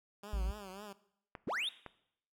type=tone with vibrato; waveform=10% pulse; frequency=198 Hz; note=G3; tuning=18 cents sharp; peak=-38 dBFS; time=0.23-0.93 s; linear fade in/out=5 ms; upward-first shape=triangle; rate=3.7 Hz; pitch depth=140 cents each way
type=tone; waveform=triangle; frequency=55 Hz; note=A1; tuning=in tune; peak=-30 dBFS; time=0.33-0.51 s; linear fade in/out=5 ms
type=clicks; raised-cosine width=0.5 ms; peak=-29 dBFS; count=2; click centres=1.352 / 1.863 s
type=linear sweep; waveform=triangle; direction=up; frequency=111.6 to 3809 Hz; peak=-32 dBFS; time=1.47-1.69 s; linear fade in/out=5 ms
effects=noise-tail reverb RT60 0.7 s tail -18 dB re dry